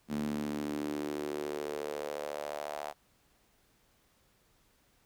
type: tone with high-pass filter sweep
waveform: sawtooth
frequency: 74 Hz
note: D2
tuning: 14 cents sharp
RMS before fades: -37 dBFS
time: 0.08-2.94 s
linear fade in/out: 50 ms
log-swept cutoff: 210 to 720 Hz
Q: 4
effects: pink hiss -69 dBFS RMS until 5.05 s